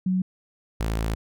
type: tone pair in turn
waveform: sine / sawtooth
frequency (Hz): 185.3 / 55.09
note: F#3 / A1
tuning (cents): +3 / +3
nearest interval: octave + major sixth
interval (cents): 2100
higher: first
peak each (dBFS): -20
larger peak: neither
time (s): 0.06-0.22 / 0.8-1.15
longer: second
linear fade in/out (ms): 5
effects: none